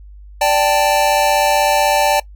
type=chord; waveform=square; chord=D suspended fourth; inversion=none; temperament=equal; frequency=587.3 / 784 / 880 Hz; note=D5 / G5 / A5; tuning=0 / 0 / 0 cents; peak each=-17 dBFS; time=0.41-2.2 s; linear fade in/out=5 ms; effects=noise-tail reverb RT60 0.1 s tail -21 dB re dry + added 50 Hz sine -35 dBFS peak until 2.35 s